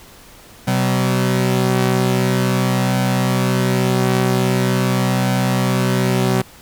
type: tone pair together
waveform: sawtooth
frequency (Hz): 126.81 / 190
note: B2 / F#3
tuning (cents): +46 / +46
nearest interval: perfect fifth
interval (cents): 700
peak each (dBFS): -13 / -14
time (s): 0.67-6.42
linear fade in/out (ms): 10
effects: pink hiss -43 dBFS RMS until 6.61 s